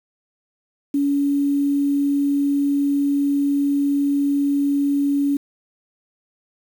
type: tone with quantisation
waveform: sine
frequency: 282.9 Hz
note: C#4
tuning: 35 cents sharp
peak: -16 dBFS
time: 0.94-5.37 s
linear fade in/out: 5 ms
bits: 7
effects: none